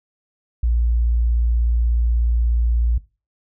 sine tone, 58.27 Hz, A#1, in tune, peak -15 dBFS, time 0.63-2.98 s, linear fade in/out 5 ms, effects noise-tail reverb RT60 0.3 s tail -18 dB re dry

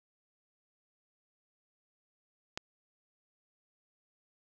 click, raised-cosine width 0.2 ms, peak -18 dBFS, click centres 2.575 s, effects none

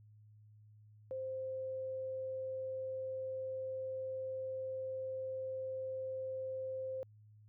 sine tone, 523.3 Hz, C5, in tune, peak -38 dBFS, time 1.11-7.03 s, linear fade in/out 0 ms, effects added 106 Hz sine -58 dBFS peak until 7.48 s

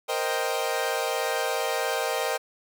sawtooth chord, C minor seventh, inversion third, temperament equal, 466.2 / 523.3 / 622.3 / 784 Hz, Bb4 / C5 / Eb5 / G5, 0 / 0 / 0 / 0 cents, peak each -27 dBFS, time 0.08-2.38 s, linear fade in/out 20 ms, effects none

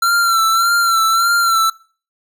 square tone with vibrato, 1359 Hz, F6, 48 cents flat, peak -12 dBFS, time 0.02-1.7 s, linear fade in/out 5 ms, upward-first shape sine, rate 1.7 Hz, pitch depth 45 cents each way, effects noise-tail reverb RT60 0.4 s tail -21 dB re dry

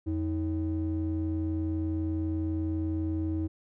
triangle ring-modulated tone, 116 Hz, A#2, 8 cents flat, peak -22 dBFS, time 0.06-3.48 s, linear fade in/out 20 ms, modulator 202 Hz, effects tanh soft clip ceiling -18 dBFS

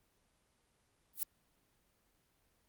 violet noise with exponential growth, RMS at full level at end -30 dBFS, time 1.13-1.23 s, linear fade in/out 1 ms, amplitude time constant 20 ms, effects pink hiss -75 dBFS RMS until 2.68 s + Opus 24 kbps

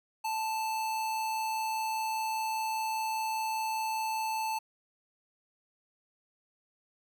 square tone with amplitude modulation, 880 Hz, A5, in tune, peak -30 dBFS, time 0.24-4.59 s, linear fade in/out 10 ms, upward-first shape sine, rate 125 Hz, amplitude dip 25%, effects none

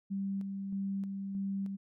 sine tone with tremolo, 196 Hz, G3, in tune, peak -32 dBFS, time 0.1-1.77 s, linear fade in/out 20 ms, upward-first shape square, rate 1.6 Hz, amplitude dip 35%, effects none

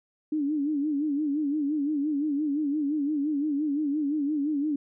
sine tone with vibrato, 293.7 Hz, D4, in tune, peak -24 dBFS, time 0.32-4.76 s, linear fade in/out 5 ms, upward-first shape sine, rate 5.8 Hz, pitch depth 100 cents each way, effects none

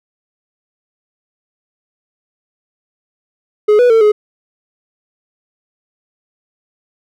triangle tone with pitch steps, 421.4 / 490.6 / 449.5 / 421.5 Hz, G#4 / B4 / A4 / G#4, +25 / -12 / +37 / +26 cents, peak -4 dBFS, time 3.68-4.12 s, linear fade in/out 10 ms, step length 110 ms, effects none

